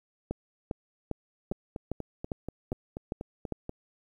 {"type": "two click trains", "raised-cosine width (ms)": 2, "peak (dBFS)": [-18, -22], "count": [9, 10], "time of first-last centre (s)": [[0.31, 3.523], [1.52, 3.694]], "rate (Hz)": [2.49, 4.14], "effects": ["10-bit"]}